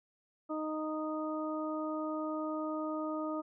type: harmonic tone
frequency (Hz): 310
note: D#4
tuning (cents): -6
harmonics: 1 / 2 / 3 / 4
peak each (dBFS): -36 / -39 / -46 / -41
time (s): 0.49-3.42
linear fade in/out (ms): 20
effects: none